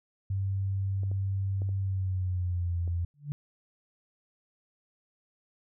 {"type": "tone with pitch glide", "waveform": "sine", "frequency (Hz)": [97.2, 86.1], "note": ["G2", "F2"], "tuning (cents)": [-14, -24], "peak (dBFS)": -27, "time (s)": [0.3, 3.05], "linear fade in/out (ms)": 5, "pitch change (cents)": -210, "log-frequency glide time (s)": [1.8, 2.78]}
{"type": "clicks", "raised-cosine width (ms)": 2, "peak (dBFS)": [-33, -32, -30, -35, -34], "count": 5, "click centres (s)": [1.034, 1.115, 1.619, 1.691, 2.877]}
{"type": "tone with exponential growth", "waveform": "sine", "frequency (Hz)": 145.2, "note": "D3", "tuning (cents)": -19, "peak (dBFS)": -27, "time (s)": [3.14, 3.32], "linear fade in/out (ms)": 0, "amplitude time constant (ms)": 37}
{"effects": []}